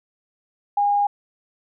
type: tone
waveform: sine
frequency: 815 Hz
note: G#5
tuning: 33 cents flat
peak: -16 dBFS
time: 0.77-1.07 s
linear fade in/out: 5 ms
effects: none